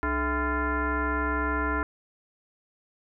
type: tone with frequency modulation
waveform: sine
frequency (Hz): 659.3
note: E5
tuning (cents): 0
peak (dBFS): -24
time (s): 0.03-1.83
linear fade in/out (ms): 0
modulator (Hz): 363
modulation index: 2.8
effects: none